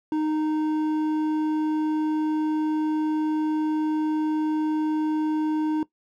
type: tone with hard clipping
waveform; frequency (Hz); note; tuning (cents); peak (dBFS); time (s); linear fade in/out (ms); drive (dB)
triangle; 309.1; D#4; -11; -23; 0.12-5.83; 2; 10
effects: noise-tail reverb RT60 0.1 s tail -18 dB re dry